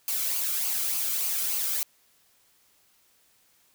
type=noise with flanger; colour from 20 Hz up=blue; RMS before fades=-28 dBFS; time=0.08-1.83 s; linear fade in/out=0 ms; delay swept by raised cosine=0.54 to 1.12 ms; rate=3.4 Hz; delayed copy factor=-0.5; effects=white hiss -64 dBFS RMS until 3.74 s